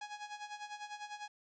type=tone with tremolo; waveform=sawtooth; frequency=833 Hz; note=G#5; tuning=5 cents sharp; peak=-37 dBFS; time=0.01-1.28 s; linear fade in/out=5 ms; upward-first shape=sine; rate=10 Hz; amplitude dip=75%; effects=resampled to 16000 Hz + 12-bit